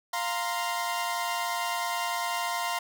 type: chord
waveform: sawtooth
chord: F suspended fourth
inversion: none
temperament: equal with one note detuned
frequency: 698.5 / 932.3 / 1042.9 Hz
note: F5 / Bb5 / C6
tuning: 0 / 0 / -6 cents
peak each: -29 dBFS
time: 0.13-2.79 s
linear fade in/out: 5 ms
effects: none